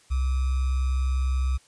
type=tone with sample-and-hold; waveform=sine; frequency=65.41 Hz; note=C2; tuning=in tune; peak=-21 dBFS; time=0.1-1.58 s; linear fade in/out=20 ms; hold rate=1225 Hz; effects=white hiss -58 dBFS RMS until 1.67 s + resampled to 22050 Hz